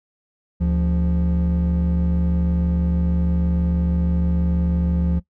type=tone pair together; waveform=triangle; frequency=73.6 / 174.55 Hz; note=D2 / F3; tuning=+4 / -1 cents; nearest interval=octave + minor third; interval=1495 cents; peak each=-16 / -16 dBFS; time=0.6-5.2 s; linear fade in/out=20 ms; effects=noise-tail reverb RT60 0.1 s tail -19 dB re dry + tanh soft clip ceiling -12 dBFS